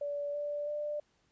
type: tone with pitch steps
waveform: sine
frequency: 577 / 585.1 / 593.2 Hz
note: D5 / D5 / D5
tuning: -31 / -7 / +17 cents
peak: -33 dBFS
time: 0.01-1 s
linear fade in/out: 5 ms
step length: 330 ms
effects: pink hiss -73 dBFS RMS until 1.31 s + resampled to 16000 Hz